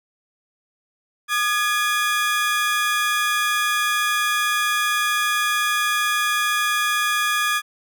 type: tone pair together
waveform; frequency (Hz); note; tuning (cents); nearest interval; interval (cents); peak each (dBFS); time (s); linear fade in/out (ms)
30% pulse; 1215.6 / 1680; D#6 / G#6; -41 / +19; tritone; 560; -19; 1.28-7.62; 50
effects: none